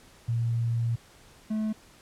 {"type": "tone pair in turn", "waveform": ["sine", "triangle"], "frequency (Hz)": [116.54, 216.3], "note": ["A#2", "A3"], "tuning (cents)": [0, -29], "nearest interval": "major seventh", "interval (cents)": 1071, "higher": "second", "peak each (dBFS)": -24, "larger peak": "neither", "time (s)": [[0.28, 0.96], [1.5, 1.73]], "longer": "first", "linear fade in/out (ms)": 10, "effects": ["pink hiss -55 dBFS RMS until 2.01 s", "low-pass 11000 Hz 12 dB/octave"]}